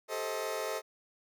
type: chord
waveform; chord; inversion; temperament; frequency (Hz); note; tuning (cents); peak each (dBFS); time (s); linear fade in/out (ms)
sawtooth; A half-diminished seventh; third; just; 396 / 440 / 528 / 633.6; G4 / A4 / C5 / Eb5; +18 / 0 / +16 / +31; -39 / -34 / -35 / -34; 0.08-0.82; 50
effects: none